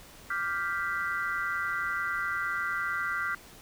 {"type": "chord", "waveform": "sine", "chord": "G dominant seventh", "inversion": "second", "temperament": "equal", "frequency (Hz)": [1174.7, 1396.9, 1568, 1975.5], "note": ["D6", "F6", "G6", "B6"], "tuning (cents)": [0, 0, 0, 0], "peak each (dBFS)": [-36, -32, -34, -36], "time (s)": [0.3, 3.35], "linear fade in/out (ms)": 5, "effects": ["pink hiss -51 dBFS RMS until 3.61 s"]}